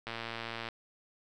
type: click train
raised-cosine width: 0.3 ms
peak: -22 dBFS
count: 72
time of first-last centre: 0.07-0.687 s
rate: 115 Hz
effects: none